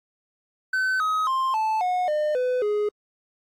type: tone with pitch steps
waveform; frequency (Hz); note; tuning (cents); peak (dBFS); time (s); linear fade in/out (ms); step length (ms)
triangle; 1523 / 1266 / 1052.3 / 874.7 / 727.1 / 604.4 / 502.4 / 417.6; F#6 / D#6 / C6 / A5 / F#5 / D5 / B4 / G#4; +50 / +30 / +10 / -10 / -30 / +50 / +30 / +10; -19; 0.73-2.89; 5; 270
effects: AAC 64 kbps